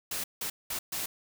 white noise bursts at uneven times, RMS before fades -34 dBFS, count 4, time 0.11-0.24 / 0.41-0.5 / 0.7-0.79 / 0.92-1.06 s, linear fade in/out 5 ms, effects none

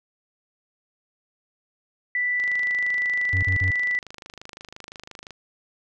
sine tone, 1975.5 Hz, B6, in tune, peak -21 dBFS, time 2.15-3.99 s, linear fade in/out 2 ms
click train, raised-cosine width 0.2 ms, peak -22 dBFS, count 76, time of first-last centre 2.4-5.307 s, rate 25.8 Hz
triangle tone bursts, 93 Hz, F#2, 9 cents sharp, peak -19 dBFS, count 3, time 3.33-3.709 s, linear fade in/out 5 ms, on 99 ms, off 41 ms
effects none

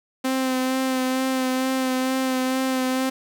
sawtooth tone with vibrato, 260 Hz, C4, 11 cents flat, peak -17 dBFS, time 0.24-3.1 s, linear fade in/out 10 ms, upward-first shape sine, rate 2.2 Hz, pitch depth 19 cents each way, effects 8-bit

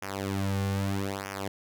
sawtooth tone with flanger, 98 Hz, G2, in tune, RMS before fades -31 dBFS, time 0.02-1.48 s, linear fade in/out 5 ms, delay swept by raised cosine 0.24 to 3.14 ms, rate 0.79 Hz, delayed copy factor -0.9, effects none

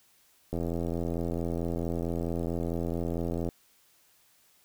click train, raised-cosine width 2 ms, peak -19 dBFS, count 251, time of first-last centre 0.53-3.489 s, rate 84.5 Hz, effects white hiss -64 dBFS RMS until 4.64 s

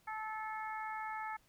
harmonic tone, 435 Hz, A4, 20 cents flat, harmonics 2 / 3 / 4 / 5, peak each -41 / -45 / -47 / -49 dBFS, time 0.07-1.37 s, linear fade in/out 10 ms, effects pink hiss -70 dBFS RMS until 1.48 s

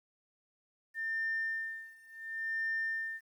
sine tone with tremolo, 1800 Hz, A6, 39 cents sharp, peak -30 dBFS, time 0.94-3.21 s, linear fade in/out 50 ms, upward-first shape sine, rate 0.7 Hz, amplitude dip 95%, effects tanh soft clip ceiling -27 dBFS + 11-bit

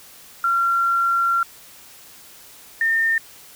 sine tone pair in turn, 1372 / 1814.9 Hz, F6 / A#6, -31 / -47 cents, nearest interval perfect fourth, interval 484 cents, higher second, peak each -16 dBFS, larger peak neither, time 0.44-1.43 / 2.81-3.18 s, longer first, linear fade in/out 2 ms, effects white hiss -45 dBFS RMS until 3.55 s

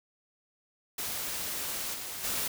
white noise with level steps, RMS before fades -35 / -39 / -32 dBFS, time 0.98-2.48 s, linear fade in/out 5 ms, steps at 1.93 / 2.23 s, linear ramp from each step 20 ms, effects none

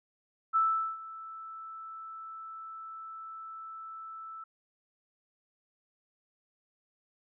sine tone with ADSR envelope, 1318.5 Hz, E6, in tune, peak -22 dBFS, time 0.53-4.44 s, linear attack 30 ms, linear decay 410 ms, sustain -19 dB, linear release 5 ms, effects none

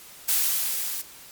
blue noise with level ramp, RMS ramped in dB -21 to -31 dBFS, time 0.28-1.02 s, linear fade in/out 10 ms, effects white hiss -46 dBFS RMS until 1.31 s + MP3 96 kbps

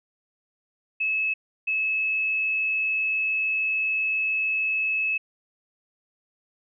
sine tone bursts at uneven times, 2593 Hz, E7, 29 cents flat, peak -22 dBFS, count 2, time 1-1.34 / 1.67-5.18 s, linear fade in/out 10 ms, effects none

